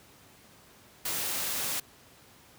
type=noise; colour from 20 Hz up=white; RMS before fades=-32 dBFS; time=1.05-1.8 s; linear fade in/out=5 ms; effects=pink hiss -56 dBFS RMS until 2.58 s + high-pass 80 Hz 12 dB/octave